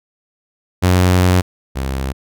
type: tone pair in turn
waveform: sawtooth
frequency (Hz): 91 / 66.68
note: F#2 / C2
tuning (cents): -28 / +33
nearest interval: perfect fourth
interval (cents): 539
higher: first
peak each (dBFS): -6 / -15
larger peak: first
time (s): 0.82-1.42 / 1.75-2.13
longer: first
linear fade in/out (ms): 20
effects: none